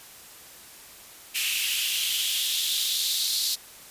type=noise with high-pass filter sweep; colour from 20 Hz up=white; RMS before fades=-26 dBFS; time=1.34-3.56 s; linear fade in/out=20 ms; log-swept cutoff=2600 to 4200 Hz; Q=4.5; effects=white hiss -47 dBFS RMS until 3.9 s + resampled to 32000 Hz